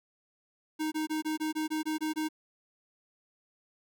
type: tone bursts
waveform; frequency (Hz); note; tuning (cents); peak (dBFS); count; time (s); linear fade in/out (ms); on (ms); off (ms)
square; 311.1; D#4; 0; -30; 10; 0.79-2.288; 20; 130; 22
effects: none